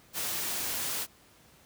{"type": "noise", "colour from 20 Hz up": "white", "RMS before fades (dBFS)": -33, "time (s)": [0.13, 1.07], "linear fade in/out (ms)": 50, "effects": ["pink hiss -59 dBFS RMS until 1.65 s", "high-pass 60 Hz 12 dB/octave"]}